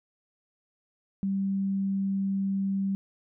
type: tone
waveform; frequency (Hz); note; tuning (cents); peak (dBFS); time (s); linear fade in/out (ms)
sine; 195.1; G3; -8; -25; 1.23-2.95; 0
effects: none